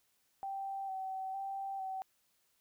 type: tone with vibrato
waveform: sine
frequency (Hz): 772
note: G5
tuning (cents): -27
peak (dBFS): -37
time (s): 0.43-2.02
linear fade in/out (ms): 0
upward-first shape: square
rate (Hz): 1.1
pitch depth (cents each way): 21
effects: white hiss -75 dBFS RMS until 2.6 s